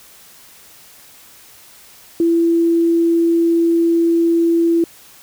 sine tone, 335.3 Hz, E4, 30 cents sharp, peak -11 dBFS, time 2.2-4.84 s, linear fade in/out 2 ms, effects white hiss -44 dBFS RMS until 5.22 s

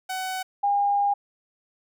sawtooth / sine tone pair in turn, 750 / 809.1 Hz, F#5 / G#5, +23 / -45 cents, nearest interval minor second, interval 132 cents, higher second, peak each -24 / -19 dBFS, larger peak second, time 0.09-0.43 / 0.63-1.14 s, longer second, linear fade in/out 10 ms, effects none

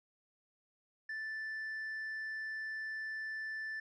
sine tone with tanh clipping, 1760 Hz, A6, in tune, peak -39 dBFS, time 1.09-3.8 s, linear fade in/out 5 ms, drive 2 dB, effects none

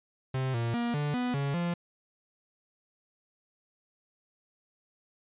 45% pulse tone with pitch steps, 131.2 / 116.7 / 237.4 / 146.9 / 247.6 / 140.1 / 173 Hz, C3 / A#2 / A#3 / D3 / B3 / C#3 / F3, +5 / +2 / +32 / +1 / +5 / +19 / -16 cents, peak -28 dBFS, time 0.34-1.74 s, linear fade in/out 5 ms, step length 200 ms, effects resampled to 8000 Hz

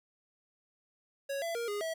square tone with pitch steps, 554 / 671 / 468.8 / 411.6 / 650 Hz, C#5 / E5 / A#4 / G#4 / E5, -1 / +31 / +10 / -16 / -24 cents, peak -34 dBFS, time 1.29-1.94 s, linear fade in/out 10 ms, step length 130 ms, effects none

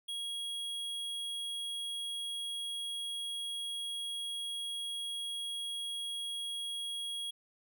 square tone, 3300 Hz, G#7, 12 cents flat, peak -37 dBFS, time 0.08-7.31 s, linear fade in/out 10 ms, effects none

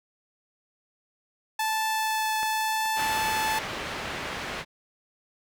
sawtooth tone with vibrato, 874 Hz, A5, 12 cents flat, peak -21 dBFS, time 1.59-3.59 s, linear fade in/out 5 ms, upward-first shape triangle, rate 0.96 Hz, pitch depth 8 cents each way
clicks, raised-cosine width 0.5 ms, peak -22 / -29 dBFS, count 2, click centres 2.431 / 2.859 s
white low-pass noise, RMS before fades -34 dBFS, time 2.95-4.65 s, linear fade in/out 50 ms, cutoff 2400 Hz, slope 12 dB/octave
effects none

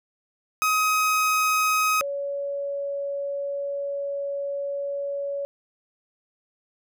30% pulse / sine tone pair in turn, 1263 / 562.6 Hz, D#6 / C#5, +26 / +26 cents, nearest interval octave + major second, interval 1400 cents, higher first, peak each -17 / -26 dBFS, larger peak first, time 0.62-2.01 / 2.01-5.45 s, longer second, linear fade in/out 0 ms, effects none

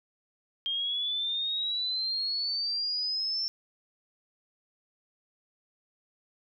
sine exponential sweep, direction up, 3200 to 5400 Hz, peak -28 dBFS, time 0.66-3.48 s, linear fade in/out 0 ms, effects none

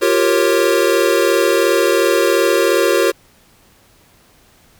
square chord, G half-diminished seventh, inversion third, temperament equal with one note detuned, 349.2 / 392 / 466.2 / 545.2 Hz, F4 / G4 / Bb4 / Db5, 0 / 0 / 0 / -29 cents, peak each -18 dBFS, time 0.01-3.12 s, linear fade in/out 20 ms, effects pink hiss -51 dBFS RMS until 4.79 s

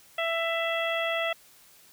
harmonic tone, 664 Hz, E5, 12 cents sharp, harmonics 1 / 2 / 3 / 4 / 5, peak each -29 / -34 / -32 / -34 / -35 dBFS, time 0.18-1.33 s, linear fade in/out 5 ms, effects white hiss -56 dBFS RMS until 1.92 s

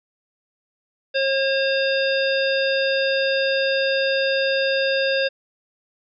harmonic tone with a mistuned harmonic, 540 Hz, C#5, 45 cents flat, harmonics 1 / 3 / 5 / 7 / 9, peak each -20 / -25 / -27 / -28 / -30 dBFS, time 1.14-5.29 s, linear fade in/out 20 ms, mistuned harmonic 7, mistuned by -68 cents, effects none

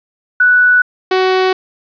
sine / sawtooth tone pair in turn, 1480 / 374.1 Hz, F#6 / F#4, 0 / +19 cents, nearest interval 2 octaves, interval 2381 cents, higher first, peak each -6 dBFS, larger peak neither, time 0.4-0.82 / 1.11-1.53 s, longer neither, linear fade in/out 5 ms, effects resampled to 11025 Hz + 8-bit

